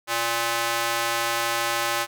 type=tone with high-pass filter; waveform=square; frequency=116.54 Hz; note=A#2; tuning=in tune; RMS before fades=-25 dBFS; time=0.07-2.07 s; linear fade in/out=50 ms; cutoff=900 Hz; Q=0.84; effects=none